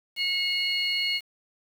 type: tone cluster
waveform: sine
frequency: 2175 / 2872 / 4331 Hz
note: C#7 / F7 / C#8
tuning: -33 / +48 / -41 cents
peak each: -28 dBFS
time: 0.16-1.21 s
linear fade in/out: 50 ms
effects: tanh soft clip ceiling -15 dBFS + 8-bit